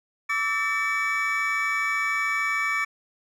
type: tone cluster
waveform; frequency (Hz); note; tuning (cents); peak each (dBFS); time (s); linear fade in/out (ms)
triangle; 1153 / 1306 / 1792 / 2285; D6 / E6 / A6 / D7; -32 / -17 / +31 / -48; -28 / -32 / -27 / -24; 0.29-2.85; 10
effects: none